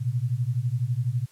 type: beating tone pair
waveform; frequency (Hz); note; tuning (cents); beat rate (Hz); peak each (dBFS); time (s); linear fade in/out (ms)
sine; 116.54 / 128.54; A#2 / C3; 0 / -30; 12; -26; 0-1.26; 20
effects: white hiss -58 dBFS RMS until 1.31 s + low-pass 12000 Hz 12 dB/octave